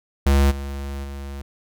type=tone with level steps; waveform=square; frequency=69.4 Hz; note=C#2; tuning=3 cents sharp; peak=-14 / -28 / -31 dBFS; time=0.26-1.42 s; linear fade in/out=5 ms; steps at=0.5 / 1.03 s; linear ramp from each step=20 ms; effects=none